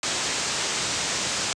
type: low-pass noise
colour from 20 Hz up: white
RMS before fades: -27 dBFS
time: 0.03-1.53 s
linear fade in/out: 2 ms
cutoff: 8000 Hz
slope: 48 dB/octave
effects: high-pass 80 Hz 12 dB/octave + resampled to 22050 Hz